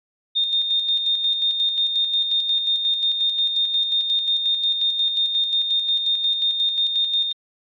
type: tone with tremolo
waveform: sine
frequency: 3653 Hz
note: A#7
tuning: 36 cents flat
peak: -16 dBFS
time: 0.35-7.33 s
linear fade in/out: 20 ms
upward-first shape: square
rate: 5.6 Hz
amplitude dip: 45%
effects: MP3 48 kbps